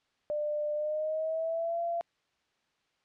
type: tone with pitch glide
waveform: sine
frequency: 597 to 681.8 Hz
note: D5 to F5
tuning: +28 to -42 cents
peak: -29 dBFS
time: 0.3-2.01 s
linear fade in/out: 0 ms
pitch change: +230 cents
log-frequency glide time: 0.74-1.81 s
effects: white hiss -74 dBFS RMS until 3.04 s + low-pass 4000 Hz 12 dB/octave